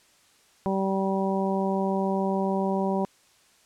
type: harmonic tone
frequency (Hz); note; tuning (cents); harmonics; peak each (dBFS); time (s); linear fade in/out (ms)
193.2; G3; -25; 1 / 2 / 3 / 4 / 5; -26 / -29 / -31 / -32 / -33; 0.66-3.05; 0
effects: white hiss -60 dBFS RMS until 3.65 s + low-pass 9000 Hz 12 dB/octave